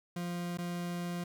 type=tone with dropouts; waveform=40% pulse; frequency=174.61 Hz; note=F3; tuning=in tune; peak=-34 dBFS; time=0.16-1.24 s; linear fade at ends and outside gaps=5 ms; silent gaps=0.574-0.585 s; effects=none